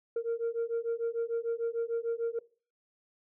sine beating tone pair, 460 / 466.7 Hz, A#4 / A#4, -23 / +2 cents, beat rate 6.7 Hz, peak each -31 dBFS, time 0.16-2.39 s, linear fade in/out 5 ms, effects noise-tail reverb RT60 0.4 s tail -22 dB re dry + tanh soft clip ceiling -26 dBFS

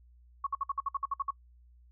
sine tone bursts, 1108.7 Hz, C#6, in tune, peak -28 dBFS, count 11, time 0.44-1.307 s, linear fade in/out 5 ms, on 27 ms, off 57 ms, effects noise-tail reverb RT60 0.1 s tail -23 dB re dry + added 60 Hz sine -56 dBFS peak until 1.91 s

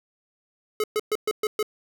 square tone bursts, 427.2 Hz, G#4, 49 cents sharp, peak -22 dBFS, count 6, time 0.8-1.628 s, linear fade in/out 2 ms, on 38 ms, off 120 ms, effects none

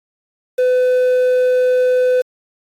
triangle tone with quantisation, 504 Hz, B4, 35 cents sharp, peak -9 dBFS, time 0.58-2.22 s, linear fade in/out 10 ms, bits 6, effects AAC 48 kbps

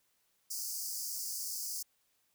pink high-pass noise, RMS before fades -39 dBFS, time 0.5-1.83 s, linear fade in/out 10 ms, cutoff 4700 Hz, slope 96 dB/octave, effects white hiss -75 dBFS RMS until 2.34 s

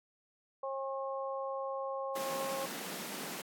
harmonic tone, 270 Hz, C#4, 45 cents flat, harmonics 2 / 3 / 4, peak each -37 / -43 / -41 dBFS, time 0.63-2.66 s, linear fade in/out 5 ms
pink high-pass noise, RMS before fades -42 dBFS, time 2.15-3.42 s, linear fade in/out 10 ms, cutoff 160 Hz, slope 96 dB/octave
effects AAC 64 kbps

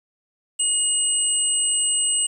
sine tone pair together, 2881 / 8149 Hz, F#7 / C9, -47 / -47 cents, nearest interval octave + tritone, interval 1800 cents, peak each -25 / -19 dBFS, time 0.59-2.27 s, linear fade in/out 10 ms, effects 8-bit

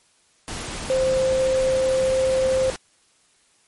sine tone in noise, 523.3 Hz, C5, in tune, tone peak -17 dBFS, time 0.9-2.7 s, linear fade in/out 0 ms, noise pink, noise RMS -31 dBFS, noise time 0.48-2.76 s, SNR +11 dB, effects white hiss -60 dBFS RMS until 3.67 s + MP3 48 kbps

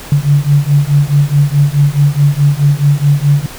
sine beating tone pair, 141.5 / 146.2 Hz, C#3 / D3, +36 / -7 cents, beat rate 4.7 Hz, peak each -10 dBFS, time 0.12-3.46 s, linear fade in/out 2 ms, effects pink hiss -30 dBFS RMS until 3.58 s

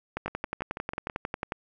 two click trains, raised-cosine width 0.5 ms, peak -19 / -15 dBFS, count 6 / 16, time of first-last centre 0.28-1.098 / 0.17-1.521 s, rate 6.11 / 11.1 Hz, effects none

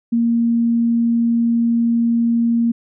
sine tone, 233.1 Hz, A#3, in tune, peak -13 dBFS, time 0.12-2.72 s, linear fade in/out 10 ms, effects none

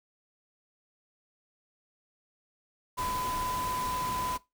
sine tone in noise, 1005 Hz, B5, 30 cents sharp, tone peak -31 dBFS, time 2.97-4.38 s, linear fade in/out 20 ms, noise pink, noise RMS -38 dBFS, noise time 2.97-4.38 s, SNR +4 dB, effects noise-tail reverb RT60 0.2 s tail -19 dB re dry

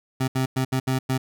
25% pulse tone bursts at uneven times, 130.81 Hz, C3, in tune, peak -17 dBFS, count 6, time 0.2-0.28 / 0.35-0.46 / 0.56-0.65 / 0.72-0.8 / 0.87-0.99 / 1.09-1.18 s, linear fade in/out 10 ms, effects none

